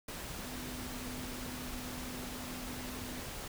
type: tone in noise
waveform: sine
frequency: 250.4 Hz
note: B3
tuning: 24 cents sharp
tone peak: -45 dBFS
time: 0.42-3.2 s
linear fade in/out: 5 ms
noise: pink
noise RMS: -43 dBFS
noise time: 0.08-3.48 s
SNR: -5 dB
effects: none